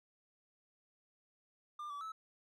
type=tone with pitch steps; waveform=triangle; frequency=1198 / 1150 / 1305 Hz; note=D6 / D6 / E6; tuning=+34 / -37 / -18 cents; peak=-40 dBFS; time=1.79-2.12 s; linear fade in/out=5 ms; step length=110 ms; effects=none